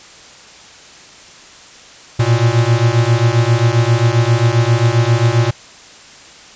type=beating tone pair; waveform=square; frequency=113.8 / 121.3 Hz; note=A#2 / B2; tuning=-41 / -31 cents; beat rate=7.5 Hz; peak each=-14 dBFS; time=2.19-5.51 s; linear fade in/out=10 ms; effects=white hiss -39 dBFS RMS until 6.55 s + resampled to 16000 Hz